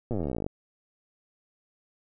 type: slowing click train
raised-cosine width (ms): 2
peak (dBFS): -18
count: 27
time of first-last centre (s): 0.11-0.464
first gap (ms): 8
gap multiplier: 1.04
effects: none